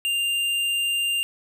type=tone with hard clipping; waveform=sine; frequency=2794 Hz; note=F7; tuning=in tune; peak=-23 dBFS; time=0.05-1.23 s; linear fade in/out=0 ms; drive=10 dB; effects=none